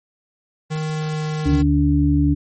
square tone with pitch glide, 155.56 to 154.31 Hz, D#3 to D#3, 0 to -14 cents, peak -22 dBFS, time 0.7-1.63 s, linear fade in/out 20 ms, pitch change -14 cents, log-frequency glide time 0.83-1.21 s
harmonic tone, 72 Hz, D2, 34 cents flat, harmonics 1 / 2 / 4, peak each -18 / -19 / -16 dBFS, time 1.45-2.35 s, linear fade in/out 20 ms
effects MP3 32 kbps

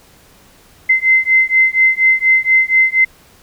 sine beating tone pair, 2065 / 2069.2 Hz, C7 / C7, -23 / -20 cents, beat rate 4.2 Hz, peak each -12 dBFS, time 0.89-3.05 s, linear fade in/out 10 ms, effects pink hiss -47 dBFS RMS until 3.42 s

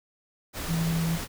sine tone in noise, 164.81 Hz, E3, in tune, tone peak -24 dBFS, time 0.67-1.19 s, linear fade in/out 50 ms, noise pink, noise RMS -34 dBFS, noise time 0.53-1.28 s, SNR +7 dB, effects none

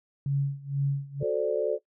sine tone with tremolo, 139.7 Hz, C#3, 14 cents sharp, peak -22 dBFS, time 0.26-1.23 s, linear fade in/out 2 ms, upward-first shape sine, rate 2.1 Hz, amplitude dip 90%
sine chord, D dominant seventh, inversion first, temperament equal, 370 / 440 / 523.3 / 587.3 Hz, F#4 / A4 / C5 / D5, 0 / 0 / 0 / 0 cents, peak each -32 / -27 / -32 / -29 dBFS, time 1.2-1.79 s, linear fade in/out 50 ms
effects noise-tail reverb RT60 0.1 s tail -19 dB re dry

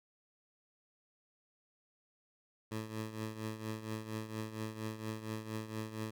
15% pulse tone with tremolo, 109.6 Hz, A2, 6 cents flat, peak -30 dBFS, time 2.71-6.11 s, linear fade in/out 10 ms, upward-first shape triangle, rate 4.3 Hz, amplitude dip 75%, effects none

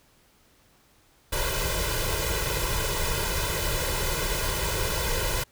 pink noise with comb filter, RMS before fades -27 dBFS, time 1.32-5.44 s, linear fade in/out 10 ms, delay 2 ms, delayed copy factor +0.95, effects pink hiss -61 dBFS RMS until 5.51 s

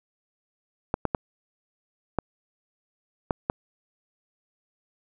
clicks, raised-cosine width 1 ms, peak -9 dBFS, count 6, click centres 0.941 / 1.053 / 1.148 / 2.187 / 3.308 / 3.499 s, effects none

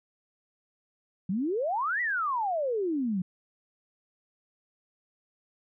sine exponential two-way sweep, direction up then down, 174.61 to 2000 to 174.61 Hz, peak -26 dBFS, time 1.29-3.22 s, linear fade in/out 5 ms, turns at 2.01 s, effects none

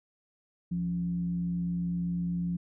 sine tone with frequency modulation, 174.5 Hz, F3, 1 cent flat, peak -28 dBFS, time 0.71-2.57 s, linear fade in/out 10 ms, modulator 105 Hz, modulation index 0.28, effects none

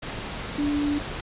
sine tone in noise, 290.9 Hz, D4, 16 cents flat, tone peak -22 dBFS, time 0.58-0.99 s, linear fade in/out 10 ms, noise pink, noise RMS -33 dBFS, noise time 0.02-1.21 s, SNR +8 dB, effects resampled to 8000 Hz

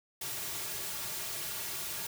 white noise with comb filter, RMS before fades -38 dBFS, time 0.21-2.07 s, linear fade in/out 5 ms, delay 3.9 ms, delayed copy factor -0.9, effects none

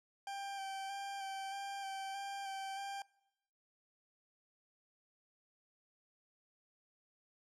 40% pulse tone with vibrato, 785 Hz, G5, 2 cents sharp, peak -40 dBFS, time 0.27-3.02 s, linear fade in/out 2 ms, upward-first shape square, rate 1.6 Hz, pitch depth 17 cents each way, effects noise-tail reverb RT60 0.9 s tail -24 dB re dry + low-pass 9000 Hz 12 dB/octave

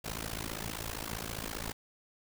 pink noise with amplitude modulation, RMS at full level -35 dBFS, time 0.04-1.73 s, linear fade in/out 10 ms, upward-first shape sine, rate 55.1 Hz, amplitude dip 95%, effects none

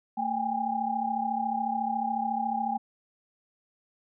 sine tone cluster, 225.7 / 788 / 822 Hz, A3 / G5 / G#5, +44 / +9 / -18 cents, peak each -34 / -30 / -30 dBFS, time 0.17-2.78 s, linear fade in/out 10 ms, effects none

